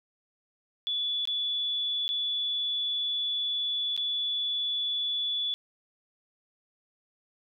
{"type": "tone with dropouts", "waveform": "sine", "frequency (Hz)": 3439, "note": "A7", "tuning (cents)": -40, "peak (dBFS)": -27, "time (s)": [0.87, 5.54], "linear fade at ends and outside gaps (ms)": 0, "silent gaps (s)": [[1.254, 1.274], [2.08, 2.09], [3.965, 3.976]], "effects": []}